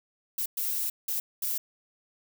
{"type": "noise bursts at uneven times", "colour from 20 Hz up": "violet", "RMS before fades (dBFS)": -30, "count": 4, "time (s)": [[0.38, 0.46], [0.57, 0.9], [1.08, 1.2], [1.42, 1.58]], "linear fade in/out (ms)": 5, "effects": []}